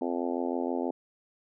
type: harmonic tone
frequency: 86.3 Hz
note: F2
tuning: 20 cents flat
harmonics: 3 / 4 / 5 / 6 / 7 / 8 / 9 / 10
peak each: -32 / -34 / -36 / -38 / -39 / -40 / -41 / -42 dBFS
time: 0.01-0.91 s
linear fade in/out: 5 ms
effects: none